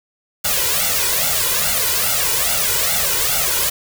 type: noise with flanger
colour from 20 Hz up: white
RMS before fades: -18 dBFS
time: 0.44-3.7 s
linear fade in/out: 10 ms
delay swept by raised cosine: 1.4 to 2.07 ms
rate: 2.4 Hz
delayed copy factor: +0.95
effects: none